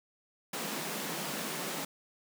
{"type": "high-pass noise", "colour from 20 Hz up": "pink", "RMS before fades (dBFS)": -37, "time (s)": [0.53, 1.85], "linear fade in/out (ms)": 5, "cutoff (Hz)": 150, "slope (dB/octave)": 96, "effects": []}